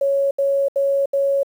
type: tone bursts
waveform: sine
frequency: 554.4 Hz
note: C#5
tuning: in tune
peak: -15 dBFS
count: 4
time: 0.01-1.432 s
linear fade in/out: 5 ms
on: 300 ms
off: 74 ms
effects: 8-bit